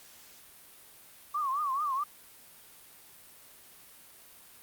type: tone with vibrato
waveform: sine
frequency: 1131 Hz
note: C#6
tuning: 34 cents sharp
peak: -28 dBFS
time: 1.34-2.04 s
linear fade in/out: 10 ms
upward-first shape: triangle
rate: 4.6 Hz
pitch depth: 170 cents each way
effects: white hiss -54 dBFS RMS until 4.62 s + Opus 48 kbps